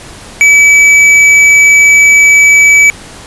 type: tone with hard clipping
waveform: triangle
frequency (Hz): 2293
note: D7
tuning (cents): -42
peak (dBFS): -3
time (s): 0.41-2.9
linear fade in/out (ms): 0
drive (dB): 13
effects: pink hiss -30 dBFS RMS until 3.26 s + resampled to 24000 Hz